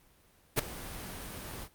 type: noise with ADSR envelope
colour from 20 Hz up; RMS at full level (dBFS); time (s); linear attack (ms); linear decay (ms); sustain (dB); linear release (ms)
pink; -23; 0.56-1.69; 31; 5; -19; 63
effects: pink hiss -64 dBFS RMS until 1.74 s + Opus 32 kbps